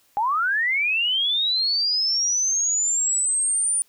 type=linear sweep; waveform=sine; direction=up; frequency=793 to 9397 Hz; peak=-19 dBFS; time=0.17-3.82 s; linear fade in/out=0 ms; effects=white hiss -61 dBFS RMS until 3.88 s